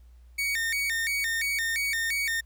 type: tone with vibrato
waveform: 40% pulse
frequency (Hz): 2025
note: B6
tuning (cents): +43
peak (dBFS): -25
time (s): 0.38-2.41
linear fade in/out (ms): 10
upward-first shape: square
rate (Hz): 2.9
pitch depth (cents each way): 180
effects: added 60 Hz sine -49 dBFS peak until 2.45 s + pink hiss -70 dBFS RMS until 2.45 s